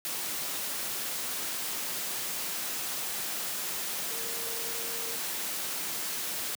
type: tone in noise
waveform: sine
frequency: 461.5 Hz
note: A#4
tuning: 17 cents flat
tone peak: -44 dBFS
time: 4.11-5.16 s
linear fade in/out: 0 ms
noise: white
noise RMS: -34 dBFS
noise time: 0.05-6.55 s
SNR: -13 dB
effects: high-pass 150 Hz 12 dB/octave